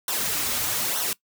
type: noise with flanger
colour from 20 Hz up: white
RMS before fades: -26 dBFS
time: 0.08-1.13 s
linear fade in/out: 2 ms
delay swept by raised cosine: 0.41 to 6.21 ms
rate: 1.1 Hz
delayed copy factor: -0.75
effects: noise-tail reverb RT60 0.1 s tail -20 dB re dry